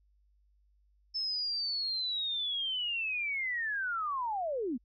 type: linear sweep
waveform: sine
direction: down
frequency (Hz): 5274 to 216.9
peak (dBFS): -31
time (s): 1.14-4.78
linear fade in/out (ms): 20
effects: added 50 Hz sine -65 dBFS peak until 4.84 s